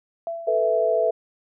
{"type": "tone with exponential decay", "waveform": "sine", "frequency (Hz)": 670, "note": "E5", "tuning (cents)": 28, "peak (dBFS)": -24, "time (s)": [0.27, 1.01], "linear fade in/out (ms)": 1, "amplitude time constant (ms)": 160}
{"type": "chord", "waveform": "sine", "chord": "A suspended second", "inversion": "none", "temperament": "equal", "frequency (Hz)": [440, 493.9, 659.3], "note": ["A4", "B4", "E5"], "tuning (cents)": [0, 0, 0], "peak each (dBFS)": [-24, -24, -20], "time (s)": [0.47, 1.11], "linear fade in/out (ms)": 10}
{"effects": []}